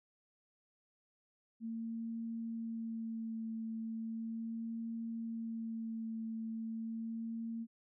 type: tone with vibrato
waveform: sine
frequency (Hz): 226.2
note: A3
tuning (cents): +48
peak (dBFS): -38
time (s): 1.6-7.67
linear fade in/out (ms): 50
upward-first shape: sine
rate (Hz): 0.37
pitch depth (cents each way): 17
effects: none